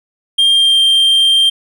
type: tone with pitch glide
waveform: triangle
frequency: 3200 to 3172 Hz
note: G7 to G7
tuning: +35 to +20 cents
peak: -6 dBFS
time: 0.38-1.5 s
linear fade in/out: 10 ms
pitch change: -15 cents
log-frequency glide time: 0.52-0.8 s
effects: none